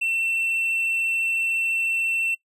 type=tone; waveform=triangle; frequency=2693 Hz; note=E7; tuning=36 cents sharp; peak=-20 dBFS; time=0.01-2.35 s; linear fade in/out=10 ms; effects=noise-tail reverb RT60 0.1 s tail -20 dB re dry + resampled to 32000 Hz